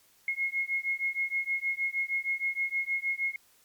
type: beating tone pair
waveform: sine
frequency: 2158 / 2164.4 Hz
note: C#7 / C#7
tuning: -47 / -42 cents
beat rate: 6.4 Hz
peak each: -31 dBFS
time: 0.28-3.36 s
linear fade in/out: 2 ms
effects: white hiss -63 dBFS RMS until 3.64 s + MP3 96 kbps